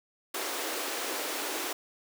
pink high-pass noise, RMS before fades -34 dBFS, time 0.34-1.73 s, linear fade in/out 5 ms, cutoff 290 Hz, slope 48 dB/octave, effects none

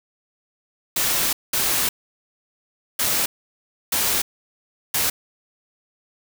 white noise bursts at uneven times, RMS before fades -21 dBFS, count 5, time 0.96-1.33 / 1.53-1.89 / 2.99-3.26 / 3.92-4.22 / 4.94-5.1 s, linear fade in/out 5 ms, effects none

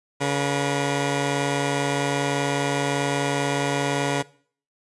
10% pulse tone pair together, 141.2 / 481.7 Hz, C#3 / B4, +32 / -43 cents, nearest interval octave + major sixth, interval 2125 cents, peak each -14 / -20 dBFS, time 0.2-4.23 s, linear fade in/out 20 ms, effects noise-tail reverb RT60 0.5 s tail -21 dB re dry + resampled to 24000 Hz

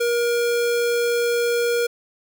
square tone, 474.8 Hz, A#4, 32 cents sharp, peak -19 dBFS, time 0-1.87 s, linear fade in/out 10 ms, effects none

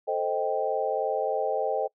sine chord, A half-diminished seventh, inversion none, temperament equal, 440 / 523.3 / 622.3 / 784 Hz, A4 / C5 / Eb5 / G5, 0 / 0 / 0 / 0 cents, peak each -30 dBFS, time 0.07-1.88 s, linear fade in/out 20 ms, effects noise-tail reverb RT60 0.1 s tail -24 dB re dry

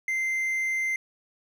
triangle tone, 2082 Hz, C7, 9 cents flat, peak -23 dBFS, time 0.08-0.96 s, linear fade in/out 2 ms, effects none

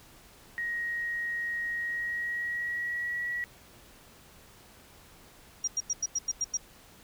sine tone with pitch glide, 1884 to 1929.2 Hz, A#6 to B6, +18 to -41 cents, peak -30 dBFS, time 0.58-3.44 s, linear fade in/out 0 ms, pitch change +41 cents, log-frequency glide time 1.74-3.25 s
sine tone bursts, 5700 Hz, F8, 34 cents sharp, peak -26 dBFS, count 8, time 5.64-6.572 s, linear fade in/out 5 ms, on 36 ms, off 92 ms
effects pink hiss -55 dBFS RMS until 7.03 s

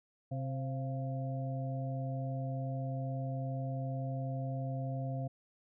harmonic tone with a mistuned harmonic, 131.8 Hz, C3, 13 cents sharp, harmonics 1 / 2 / 4 / 5, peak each -35 / -44 / -46 / -44 dBFS, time 0.31-5.28 s, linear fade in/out 10 ms, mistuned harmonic 5, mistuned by +64 cents, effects none

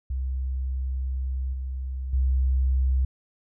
sine tone with level steps, 65.1 Hz, C2, 8 cents flat, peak -25 / -28 / -19 dBFS, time 0.1-3.05 s, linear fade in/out 5 ms, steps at 1.53 / 2.13 s, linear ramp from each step 5 ms, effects none

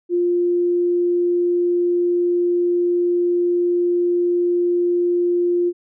sine tone, 350.7 Hz, F4, 7 cents sharp, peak -15 dBFS, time 0.09-5.73 s, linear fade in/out 50 ms, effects none

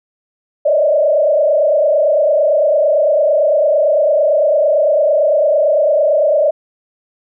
sine tone with frequency modulation, 600 Hz, D5, 37 cents sharp, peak -9 dBFS, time 0.65-6.51 s, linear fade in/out 10 ms, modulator 28.9 Hz, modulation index 1.5, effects none

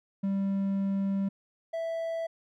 triangle tone pair in turn, 196 / 659.3 Hz, G3 / E5, 0 / 0 cents, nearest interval octave + major sixth, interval 2100 cents, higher second, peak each -24 / -28 dBFS, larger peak first, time 0.23-1.29 / 1.73-2.27 s, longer first, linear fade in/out 10 ms, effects none

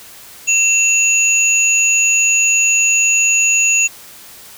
sine tone pair together, 2700 / 6804 Hz, E7 / G#8, +41 / +41 cents, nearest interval octave + major third, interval 1600 cents, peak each -13 dBFS, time 0.47-3.88 s, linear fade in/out 20 ms, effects white hiss -38 dBFS RMS until 4.57 s

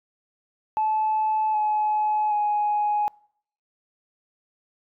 sine tone with pitch steps, 866 / 850.6 / 835.5 Hz, A5 / G#5 / G#5, -28 / +41 / +10 cents, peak -19 dBFS, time 0.77-3.08 s, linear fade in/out 0 ms, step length 770 ms, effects noise-tail reverb RT60 0.6 s tail -26 dB re dry + tanh soft clip ceiling -16 dBFS

